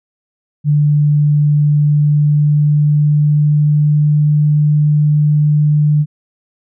sine tone with pitch glide, 147.8 to 149.43 Hz, D3 to D3, +11 to +30 cents, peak -8 dBFS, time 0.64-6.06 s, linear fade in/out 50 ms, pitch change +19 cents, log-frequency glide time 1.76-4.38 s, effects none

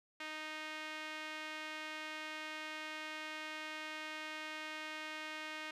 sawtooth tone with band-pass filter, 310 Hz, D#4, 6 cents flat, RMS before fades -45 dBFS, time 0.2-5.71 s, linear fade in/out 5 ms, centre 2300 Hz, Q 1.4, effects none

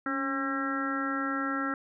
harmonic tone with a mistuned harmonic, 270 Hz, C#4, 45 cents flat, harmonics 1 / 2 / 3 / 4 / 5 / 6 / 7, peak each -32 / -40 / -43 / -44 / -32 / -37 / -40 dBFS, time 0.06-1.74 s, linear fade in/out 2 ms, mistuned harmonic 1, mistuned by +46 cents, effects none

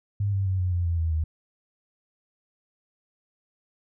sine tone with pitch steps, 101.2 / 97.64 / 94.21 / 90.89 / 87.69 / 84.61 / 81.63 / 78.76 Hz, G#2 / G2 / F#2 / F#2 / F2 / E2 / E2 / D#2, -44 / -6 / +32 / -30 / +8 / +46 / -16 / +22 cents, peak -22 dBFS, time 0.2-1.24 s, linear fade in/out 5 ms, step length 130 ms, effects none

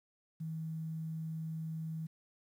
sine tone, 160.2 Hz, E3, 49 cents flat, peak -37 dBFS, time 0.4-2.07 s, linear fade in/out 10 ms, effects 11-bit

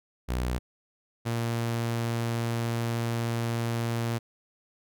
sawtooth tone pair in turn, 61.74 / 116.55 Hz, B1 / A#2, 0 / 0 cents, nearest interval major seventh, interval 1100 cents, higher second, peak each -23 dBFS, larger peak neither, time 0.28-0.59 / 1.25-4.19 s, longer second, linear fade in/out 20 ms, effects none

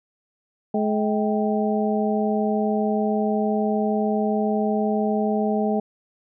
harmonic tone with a mistuned harmonic, 212.6 Hz, G#3, 41 cents sharp, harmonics 1 / 2 / 3 / 4, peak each -22 / -25 / -27 / -28 dBFS, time 0.74-5.8 s, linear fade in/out 5 ms, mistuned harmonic 4, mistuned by -140 cents, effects none

